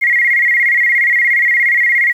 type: tone with vibrato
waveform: sine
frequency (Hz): 2025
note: B6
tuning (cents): +43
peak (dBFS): -9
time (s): 0.01-2.13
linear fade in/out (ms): 20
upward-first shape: square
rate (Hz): 17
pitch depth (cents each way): 89
effects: 7-bit